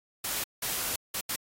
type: noise bursts at uneven times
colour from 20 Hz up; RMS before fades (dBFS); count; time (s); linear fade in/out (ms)
white; -32; 4; 0.24-0.44 / 0.62-0.96 / 1.14-1.21 / 1.29-1.36; 5
effects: AAC 48 kbps